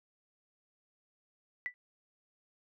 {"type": "tone with exponential decay", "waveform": "sine", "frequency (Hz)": 1975.5, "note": "B6", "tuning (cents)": 0, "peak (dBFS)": -29, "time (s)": [1.66, 1.74], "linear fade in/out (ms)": 0, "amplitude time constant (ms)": 17, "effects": []}